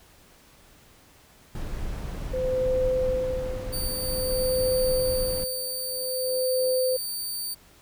brown noise, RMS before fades -32 dBFS, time 1.55-5.44 s, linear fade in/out 2 ms
sine tone with tremolo, 513 Hz, C5, 34 cents flat, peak -21 dBFS, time 2.33-6.97 s, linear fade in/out 10 ms, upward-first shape sine, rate 0.51 Hz, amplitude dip 85%
15% pulse tone, 4596 Hz, D8, 38 cents flat, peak -23 dBFS, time 3.72-7.55 s, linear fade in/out 20 ms
effects pink hiss -55 dBFS RMS until 7.81 s

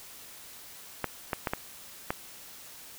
clicks, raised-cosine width 0.5 ms, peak -13 dBFS, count 5, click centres 1.043 / 1.332 / 1.472 / 1.535 / 2.105 s, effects white hiss -48 dBFS RMS until 2.98 s

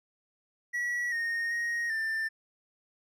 triangle tone with pitch steps, 1933 / 1851 / 1873 / 1784 Hz, B6 / A#6 / A#6 / A6, -38 / -13 / +8 / +23 cents, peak -27 dBFS, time 0.73-2.29 s, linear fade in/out 20 ms, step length 390 ms, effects none

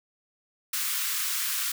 white high-pass noise, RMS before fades -29 dBFS, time 0.73-1.72 s, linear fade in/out 5 ms, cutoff 1100 Hz, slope 48 dB/octave, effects none

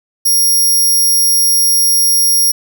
5% pulse tone, 5600 Hz, F8, 4 cents sharp, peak -3 dBFS, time 0.25-2.52 s, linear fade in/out 10 ms, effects none

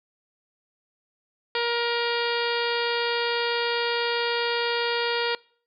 harmonic tone with a mistuned harmonic, 472.3 Hz, A#4, 23 cents sharp, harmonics 1 / 2 / 3 / 4 / 5 / 6 / 7 / 8 / 9 / 10, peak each -27 / -30 / -32 / -33 / -34 / -35 / -35 / -36 / -37 / -37 dBFS, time 1.55-5.35 s, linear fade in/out 2 ms, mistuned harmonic 8, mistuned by -27 cents, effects noise-tail reverb RT60 0.5 s tail -25 dB re dry

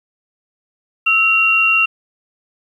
sine tone pair together, 1304 / 2753 Hz, E6 / F7, -19 / -25 cents, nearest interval octave + minor second, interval 1294 cents, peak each -19 / -11 dBFS, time 1.06-1.86 s, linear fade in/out 10 ms, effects 8-bit

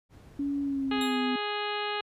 brown noise, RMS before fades -47 dBFS, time 0.09-1.04 s, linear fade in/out 50 ms
sine tone with pitch glide, 282.3 to 254.4 Hz, C#4 to C4, +32 to -48 cents, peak -27 dBFS, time 0.39-1.36 s, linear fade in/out 5 ms, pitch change -180 cents, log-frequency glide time 0.62-1.17 s
harmonic tone, 415.3 Hz, G#4, in tune, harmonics 1 / 2 / 3 / 4 / 5 / 6 / 7 / 8 / 9 / 10, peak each -35 / -35 / -37 / -39 / -42 / -40 / -38 / -45 / -45 / -45 dBFS, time 0.91-2.01 s, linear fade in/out 5 ms
sawtooth tone with exponential decay, 3729 Hz, A#7, in tune, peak -30 dBFS, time 1.01-1.35 s, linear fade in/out 2 ms, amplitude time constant 72 ms
effects high-pass 60 Hz 12 dB/octave + resampled to 32000 Hz

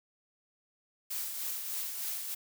blue noise with tremolo, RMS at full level -35 dBFS, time 1.1-2.35 s, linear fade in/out 10 ms, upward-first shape triangle, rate 3.3 Hz, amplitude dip 45%, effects none

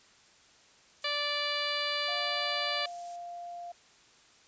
violet noise, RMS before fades -45 dBFS, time 1.02-3.16 s, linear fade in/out 2 ms
harmonic tone, 584 Hz, D5, 10 cents flat, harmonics 1 / 2 / 3 / 4 / 5 / 6 / 7 / 8, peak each -38 / -38 / -38 / -38 / -38 / -38 / -38 / -38 dBFS, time 1.04-2.86 s, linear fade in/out 5 ms
sine tone with pitch glide, 704 to 696.7 Hz, F5 to F5, +14 to -4 cents, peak -39 dBFS, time 2.08-3.72 s, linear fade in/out 5 ms, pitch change -18 cents, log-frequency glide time 2.42-3 s
effects white hiss -60 dBFS RMS until 4.47 s + resampled to 16000 Hz

